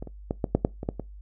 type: clicks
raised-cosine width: 2 ms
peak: -22 / -26 / -13 / -11 / -6 / -7 / -20 / -13 / -18 dBFS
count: 9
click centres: 0.025 / 0.073 / 0.309 / 0.442 / 0.55 / 0.649 / 0.831 / 0.889 / 0.997 s
effects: noise-tail reverb RT60 0.2 s tail -22 dB re dry + added 50 Hz sine -41 dBFS peak until 1.21 s